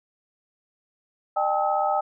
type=tone cluster; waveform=sine; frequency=606 / 791 / 867 / 1283 Hz; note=D#5 / G5 / A5 / E6; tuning=-46 / +15 / -26 / -47 cents; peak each=-27 / -23 / -29 / -28 dBFS; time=1.36-2.01 s; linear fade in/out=10 ms; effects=none